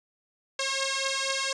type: beating tone pair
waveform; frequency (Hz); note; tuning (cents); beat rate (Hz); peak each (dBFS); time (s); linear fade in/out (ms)
5% pulse; 538 / 542.2; C5 / C#5; +48 / -38; 4.2; -18; 0.59-1.53; 5
effects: resampled to 24000 Hz